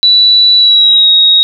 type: tone with pitch glide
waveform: sine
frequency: 3951 to 3777 Hz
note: B7 to A#7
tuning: 0 to +22 cents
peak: -3 dBFS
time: 0.03-1.43 s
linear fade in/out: 0 ms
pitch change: -78 cents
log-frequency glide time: 0.57-1.09 s
effects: none